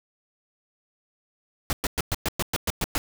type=noise bursts; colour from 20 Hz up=pink; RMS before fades=-25 dBFS; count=10; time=1.7-2.98 s; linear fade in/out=0 ms; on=29 ms; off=110 ms; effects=none